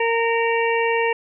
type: harmonic tone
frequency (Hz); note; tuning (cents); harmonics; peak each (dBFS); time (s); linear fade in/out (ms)
461; A#4; -19; 1 / 2 / 4 / 5 / 6; -20 / -23 / -26 / -27 / -28; 0-1.13; 5
effects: none